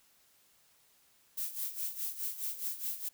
violet noise with tremolo, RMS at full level -35 dBFS, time 1.37-3.09 s, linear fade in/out 10 ms, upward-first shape sine, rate 4.8 Hz, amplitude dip 75%, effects white hiss -67 dBFS RMS until 3.13 s

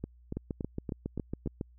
two click trains, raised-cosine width 3 ms, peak -22 / -21 dBFS, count 6 / 10, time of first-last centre 0.04-1.46 / 0.37-1.611 s, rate 3.52 / 7.25 Hz, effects added 60 Hz sine -55 dBFS peak until 1.78 s

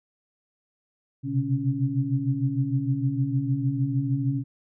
sine tone cluster, 125.6 / 132.2 / 138.7 / 277.6 Hz, B2 / C3 / C#3 / C#4, +30 / +18 / +1 / +3 cents, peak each -28 dBFS, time 1.23-4.44 s, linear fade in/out 50 ms, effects none

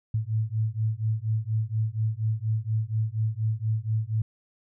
sine beating tone pair, 107.9 / 112.1 Hz, A2 / A2, -33 / +33 cents, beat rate 4.2 Hz, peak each -27 dBFS, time 0.14-4.22 s, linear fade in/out 5 ms, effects none

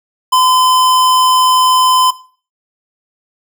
square tone, 1021 Hz, C6, 43 cents flat, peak -8 dBFS, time 0.32-2.11 s, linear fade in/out 10 ms, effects noise-tail reverb RT60 0.4 s tail -17 dB re dry

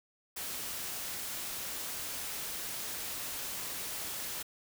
white noise, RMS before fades -39 dBFS, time 0.36-4.43 s, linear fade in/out 10 ms, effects none

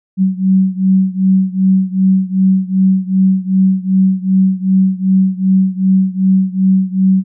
sine beating tone pair, 188.5 / 191.1 Hz, F#3 / G3, +32 / -44 cents, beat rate 2.6 Hz, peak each -11 / -13 dBFS, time 0.17-7.24 s, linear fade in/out 50 ms, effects none

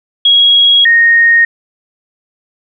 sine tone pair in turn, 3308 / 1856.6 Hz, G#7 / A#6, -8 / -7 cents, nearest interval minor seventh, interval 999 cents, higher first, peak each -4 dBFS, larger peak neither, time 0.25-0.85 / 0.85-1.45 s, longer neither, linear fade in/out 5 ms, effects none

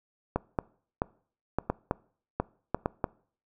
clicks, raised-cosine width 1 ms, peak -12 dBFS, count 10, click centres 0.36 / 0.588 / 1.019 / 1.586 / 1.7 / 1.911 / 2.4 / 2.746 / 2.859 / 3.042 s, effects noise-tail reverb RT60 0.5 s tail -23 dB re dry

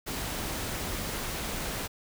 pink noise, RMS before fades -34 dBFS, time 0.06-1.88 s, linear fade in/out 20 ms, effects none

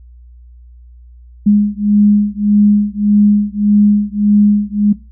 sine beating tone pair, 206 / 207.7 Hz, G#3 / G#3, -14 / 0 cents, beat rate 1.7 Hz, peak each -11 dBFS, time 1.46-4.93 s, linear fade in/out 10 ms, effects noise-tail reverb RT60 0.3 s tail -19 dB re dry + added 60 Hz sine -36 dBFS peak until 5.11 s

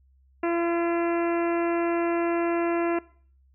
harmonic tone, 340.2 Hz, F4, 45 cents flat, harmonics 1 / 2 / 3 / 4 / 5 / 6 / 7 / 8, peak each -24 / -30 / -34 / -36 / -38 / -40 / -41 / -42 dBFS, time 0.43-2.99 s, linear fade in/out 5 ms, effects noise-tail reverb RT60 0.5 s tail -21 dB re dry + added 66 Hz sine -57 dBFS peak until 3.54 s

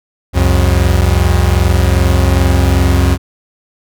40% pulse tone pair together, 67.3 / 89.83 Hz, C2 / F2, +49 / +49 cents, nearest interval perfect fourth, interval 500 cents, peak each -10 dBFS, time 0.33-3.18 s, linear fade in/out 50 ms, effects none

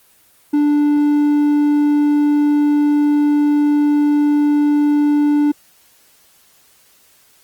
triangle tone, 293.6 Hz, D4, in tune, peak -9 dBFS, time 0.53-5.52 s, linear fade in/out 10 ms, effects white hiss -52 dBFS RMS until 7.43 s + Opus 24 kbps

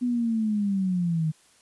sine linear sweep, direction down, 249.3 to 153.7 Hz, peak -22 dBFS, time 0.01-1.32 s, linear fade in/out 20 ms, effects white hiss -59 dBFS RMS until 1.61 s + resampled to 24000 Hz

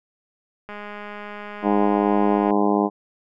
click train, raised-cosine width 0.5 ms, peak -21 dBFS, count 377, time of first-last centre 0.69-2.506 s, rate 207 Hz
harmonic tone, 102.5 Hz, G#2, 22 cents flat, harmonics 2 / 3 / 4 / 5 / 6 / 7 / 8 / 9 / 10, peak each -22 / -22 / -23 / -30 / -29 / -27 / -26 / -31 / -29 dBFS, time 1.62-2.9 s, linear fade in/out 50 ms
effects none

